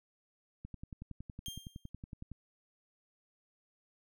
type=click train; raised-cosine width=5 ms; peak=-32 dBFS; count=19; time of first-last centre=0.65-2.317 s; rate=10.8 Hz
type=tone with exponential decay; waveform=sawtooth; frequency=3197 Hz; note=G7; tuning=33 cents sharp; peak=-36 dBFS; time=1.46-1.89 s; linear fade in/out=0 ms; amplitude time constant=93 ms
effects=none